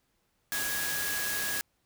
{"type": "tone in noise", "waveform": "sine", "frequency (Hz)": 1661.2, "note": "G#6", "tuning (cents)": 0, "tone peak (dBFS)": -34, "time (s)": [0.52, 1.61], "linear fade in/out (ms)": 0, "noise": "white", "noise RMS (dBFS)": -33, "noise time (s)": [0.52, 1.61], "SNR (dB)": -4, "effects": ["pink hiss -74 dBFS RMS until 1.85 s"]}